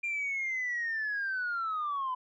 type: linear sweep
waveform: sine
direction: down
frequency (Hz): 2398 to 1000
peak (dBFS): -29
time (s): 0.03-2.15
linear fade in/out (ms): 10
effects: tanh soft clip ceiling -27 dBFS